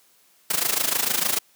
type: noise with amplitude modulation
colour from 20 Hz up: white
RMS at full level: -20 dBFS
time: 0.5-1.39 s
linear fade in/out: 5 ms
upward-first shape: sine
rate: 26.6 Hz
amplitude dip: 80%
effects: white hiss -59 dBFS RMS until 1.55 s + high-pass 150 Hz 12 dB/octave